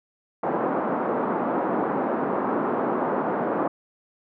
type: band-pass noise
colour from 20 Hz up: pink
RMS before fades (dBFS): -25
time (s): 0.43-3.68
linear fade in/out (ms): 5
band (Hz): 220 to 1200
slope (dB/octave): 24
effects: none